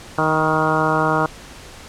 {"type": "harmonic tone with a mistuned harmonic", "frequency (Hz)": 156.7, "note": "D#3", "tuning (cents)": 13, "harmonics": [1, 2, 3, 4, 5, 6, 7, 8, 9], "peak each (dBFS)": [-24, -24, -24, -24, -24, -24, -24, -24, -24], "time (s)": [0.18, 1.26], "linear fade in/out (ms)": 2, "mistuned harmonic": 6, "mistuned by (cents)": 18, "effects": ["pink hiss -39 dBFS RMS until 1.88 s", "low-pass 9000 Hz 12 dB/octave"]}